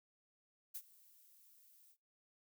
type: noise with ADSR envelope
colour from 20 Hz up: violet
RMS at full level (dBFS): -44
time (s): 0.74-1.97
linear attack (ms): 17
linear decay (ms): 57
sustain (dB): -22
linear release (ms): 65
effects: noise-tail reverb RT60 0.3 s tail -24 dB re dry